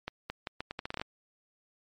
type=accelerating click train; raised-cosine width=0.3 ms; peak=-19 dBFS; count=12; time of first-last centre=0.08-1.015 s; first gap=220 ms; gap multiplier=0.78; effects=MP3 48 kbps